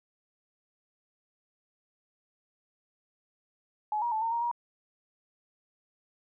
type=tone with pitch steps; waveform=sine; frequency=849 / 950 / 873 / 912 / 936 / 951 Hz; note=G#5 / A#5 / A5 / A#5 / A#5 / A#5; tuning=+38 / +33 / -14 / -38 / +7 / +34 cents; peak=-27 dBFS; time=3.92-4.514 s; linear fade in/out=2 ms; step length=99 ms; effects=none